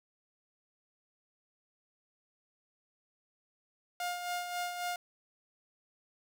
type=tone with tremolo; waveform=sawtooth; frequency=709 Hz; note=F5; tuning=26 cents sharp; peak=-29 dBFS; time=4-4.96 s; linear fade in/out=2 ms; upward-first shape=sine; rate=3.7 Hz; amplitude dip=50%; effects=none